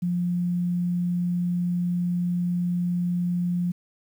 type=tone; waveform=sine; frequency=176.2 Hz; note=F3; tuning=16 cents sharp; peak=-22 dBFS; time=0.02-3.72 s; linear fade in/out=10 ms; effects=9-bit